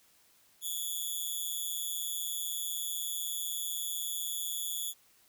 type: tone with amplitude modulation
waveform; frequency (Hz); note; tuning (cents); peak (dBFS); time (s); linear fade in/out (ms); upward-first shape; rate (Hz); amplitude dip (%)
5% pulse; 3424; A7; -48; -22; 0.61-4.94; 50; sine; 160; 90
effects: white hiss -65 dBFS RMS until 5.28 s